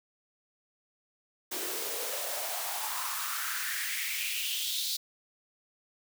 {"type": "noise with high-pass filter sweep", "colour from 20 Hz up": "white", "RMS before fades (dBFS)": -34, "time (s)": [1.51, 4.97], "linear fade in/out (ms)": 10, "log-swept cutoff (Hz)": [330, 4200], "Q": 4.5, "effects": []}